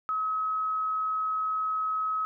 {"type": "tone", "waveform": "sine", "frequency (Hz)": 1279, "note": "D#6", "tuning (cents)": 47, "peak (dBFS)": -26, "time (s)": [0.09, 2.25], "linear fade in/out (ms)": 0, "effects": []}